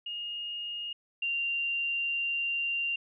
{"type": "tone pair in turn", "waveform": "sine", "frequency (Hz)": [2851, 2776], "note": ["F7", "F7"], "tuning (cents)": [35, -11], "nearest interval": "unison", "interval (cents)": 46, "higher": "first", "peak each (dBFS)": [-34, -28], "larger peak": "second", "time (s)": [[0.06, 0.93], [1.22, 2.96]], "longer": "second", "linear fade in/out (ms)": 5, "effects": []}